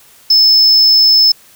triangle tone, 5240 Hz, E8, 11 cents flat, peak -4 dBFS, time 0.3-1.32 s, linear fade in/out 5 ms, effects white hiss -44 dBFS RMS until 1.55 s

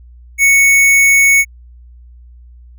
square tone, 2217 Hz, C#7, in tune, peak -7 dBFS, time 0.38-1.45 s, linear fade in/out 50 ms, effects added 60 Hz sine -36 dBFS peak until 2.78 s

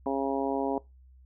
harmonic tone, 136.6 Hz, C#3, 25 cents flat, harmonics 2 / 3 / 4 / 5 / 6 / 7, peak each -31 / -33 / -34 / -35 / -36 / -36 dBFS, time 0.06-0.78 s, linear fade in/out 2 ms, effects noise-tail reverb RT60 0.2 s tail -21 dB re dry + added 64 Hz sine -52 dBFS peak until 1.25 s

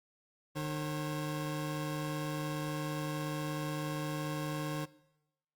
25% pulse tone pair together, 151.6 / 539.2 Hz, D#3 / C#5, -45 / -48 cents, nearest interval octave + minor seventh, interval 2197 cents, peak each -32 / -37 dBFS, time 0.55-4.86 s, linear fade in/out 20 ms, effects noise-tail reverb RT60 0.9 s tail -20 dB re dry + Opus 48 kbps

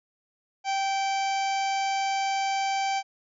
harmonic tone with a mistuned harmonic, 782 Hz, G5, 4 cents flat, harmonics 1 / 2 / 3 / 4 / 5 / 6 / 7 / 8 / 9, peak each -25 / -40 / -34 / -39 / -48 / -40 / -45 / -43 / -47 dBFS, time 0.64-3.03 s, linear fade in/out 50 ms, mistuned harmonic 3, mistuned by -20 cents, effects none

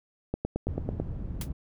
click train, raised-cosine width 2 ms, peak -15 dBFS, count 7, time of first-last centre 0.34-1 s, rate 9.09 Hz
white low-pass noise, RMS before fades -35 dBFS, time 0.68-1.53 s, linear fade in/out 10 ms, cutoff 120 Hz, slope 12 dB/octave
white noise with exponential decay, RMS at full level -33 dBFS, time 1.41-1.49 s, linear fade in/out 2 ms, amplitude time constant 16 ms
effects none

